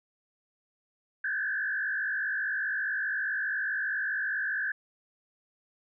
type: tone with frequency modulation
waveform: sine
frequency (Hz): 1623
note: G#6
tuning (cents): -40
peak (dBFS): -28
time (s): 1.24-4.72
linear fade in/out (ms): 5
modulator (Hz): 52.4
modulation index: 2.1
effects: none